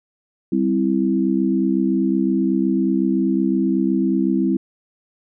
sine chord, C major, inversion second, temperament equal, 196 / 261.6 / 329.6 Hz, G3 / C4 / E4, 0 / 0 / 0 cents, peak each -20 dBFS, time 0.52-4.57 s, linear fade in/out 5 ms, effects none

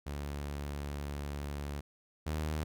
sawtooth tone pair in turn, 71.9 / 77.04 Hz, D2 / D#2, -36 / -17 cents, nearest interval minor second, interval 119 cents, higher second, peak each -33 / -29 dBFS, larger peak second, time 0.06-1.81 / 2.26-2.64 s, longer first, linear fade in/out 10 ms, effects none

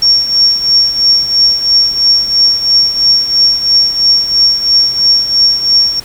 sine tone with tremolo, 5510 Hz, F8, 24 cents flat, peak -3 dBFS, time 0.02-6 s, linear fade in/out 5 ms, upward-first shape triangle, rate 3 Hz, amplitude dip 75%, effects pink hiss -33 dBFS RMS until 6.04 s

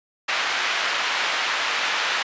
pink band-pass noise, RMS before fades -24 dBFS, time 0.28-2.23 s, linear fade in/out 10 ms, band 1200 to 3400 Hz, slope 12 dB/octave, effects resampled to 16000 Hz

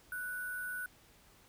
sine tone with sample-and-hold, 1480 Hz, F#6, in tune, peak -37 dBFS, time 0.12-0.86 s, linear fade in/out 2 ms, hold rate 11025 Hz, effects pink hiss -63 dBFS RMS until 1.48 s

